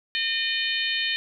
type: harmonic tone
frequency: 609 Hz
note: D#5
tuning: 37 cents flat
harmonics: 3 / 4 / 5 / 6 / 7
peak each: -29 / -30 / -28 / -31 / -33 dBFS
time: 0.15-1.16 s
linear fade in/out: 0 ms
effects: none

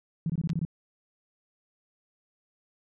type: tone bursts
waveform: sine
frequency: 163.6 Hz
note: E3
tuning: 13 cents flat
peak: -25 dBFS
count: 7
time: 0.26-0.651 s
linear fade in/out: 2 ms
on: 37 ms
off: 22 ms
type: clicks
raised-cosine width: 0.2 ms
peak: -26 dBFS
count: 2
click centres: 0.493 / 0.501 s
effects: none

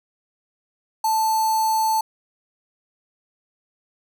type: tone with notch filter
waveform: square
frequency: 880 Hz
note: A5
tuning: in tune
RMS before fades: -20 dBFS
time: 1.04-2.01 s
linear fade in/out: 5 ms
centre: 2700 Hz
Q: 1.2
effects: none

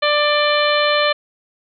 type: harmonic tone with a mistuned harmonic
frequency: 591 Hz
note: D5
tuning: 11 cents sharp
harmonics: 1 / 2 / 3 / 4 / 5 / 6 / 7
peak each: -17 / -20 / -22 / -23 / -24 / -25 / -25 dBFS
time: 0.02-1.13 s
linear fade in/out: 10 ms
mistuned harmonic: 5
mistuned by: +28 cents
effects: none

